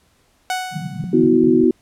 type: tone with exponential decay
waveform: sawtooth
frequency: 741 Hz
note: F#5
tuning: 2 cents sharp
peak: -14 dBFS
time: 0.5-1.29 s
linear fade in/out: 1 ms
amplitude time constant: 170 ms
type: band-pass noise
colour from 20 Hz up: pink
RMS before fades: -27 dBFS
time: 0.71-1.64 s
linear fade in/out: 50 ms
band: 140 to 190 Hz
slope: 48 dB/octave
type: click train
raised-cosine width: 3 ms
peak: -20 dBFS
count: 4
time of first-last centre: 1.04-1.639 s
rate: 5.01 Hz
type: chord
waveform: sine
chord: B suspended fourth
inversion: none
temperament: equal with one note detuned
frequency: 246.9 / 323 / 370 Hz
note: B3 / E4 / F#4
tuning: 0 / -35 / 0 cents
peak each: -15 dBFS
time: 1.13-1.71 s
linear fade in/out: 5 ms
effects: pink hiss -59 dBFS RMS until 1.81 s + low-pass 12000 Hz 12 dB/octave